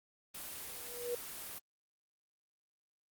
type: noise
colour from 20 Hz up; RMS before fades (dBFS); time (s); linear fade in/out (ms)
white; -45; 0.34-1.59; 10
type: tone with exponential growth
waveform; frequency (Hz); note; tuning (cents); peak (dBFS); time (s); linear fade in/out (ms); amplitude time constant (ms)
sine; 482.5; B4; -40; -32; 0.64-1.15; 5; 110
effects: Opus 24 kbps